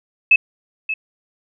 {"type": "tone with echo", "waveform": "sine", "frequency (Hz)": 2600, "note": "E7", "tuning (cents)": -24, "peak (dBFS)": -7, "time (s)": [0.31, 0.36], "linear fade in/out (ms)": 5, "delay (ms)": 580, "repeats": 1, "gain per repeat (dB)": -12, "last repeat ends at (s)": 0.94, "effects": []}